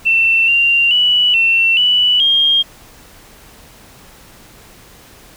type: tone with pitch steps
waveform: sine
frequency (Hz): 2686 / 2773 / 2951 / 2701 / 2962 / 3224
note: E7 / F7 / F#7 / E7 / F#7 / G7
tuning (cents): +32 / -13 / -5 / +42 / +1 / +48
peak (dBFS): -9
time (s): 0.05-2.63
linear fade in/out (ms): 20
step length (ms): 430
effects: pink hiss -42 dBFS RMS until 5.36 s